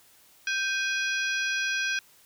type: harmonic tone with a mistuned harmonic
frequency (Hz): 827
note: G#5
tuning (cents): -8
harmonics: 2 / 3 / 4 / 5 / 6 / 7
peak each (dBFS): -28 / -31 / -36 / -41 / -39 / -38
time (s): 0.47-1.99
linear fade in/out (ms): 2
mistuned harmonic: 2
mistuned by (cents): -98
effects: white hiss -58 dBFS RMS until 2.25 s